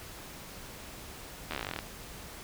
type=slowing click train; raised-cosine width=0.3 ms; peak=-18 dBFS; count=16; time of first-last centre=1.51-1.789 s; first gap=12 ms; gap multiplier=1.06; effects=pink hiss -46 dBFS RMS until 2.43 s